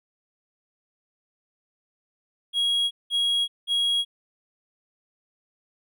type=tone bursts; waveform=triangle; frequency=3300 Hz; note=G#7; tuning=12 cents flat; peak=-19 dBFS; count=3; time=2.53-4.05 s; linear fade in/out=50 ms; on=380 ms; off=190 ms; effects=none